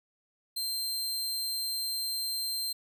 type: tone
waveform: sawtooth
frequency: 4150 Hz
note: C8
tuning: 15 cents flat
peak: -28 dBFS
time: 0.56-2.73 s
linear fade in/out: 10 ms
effects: none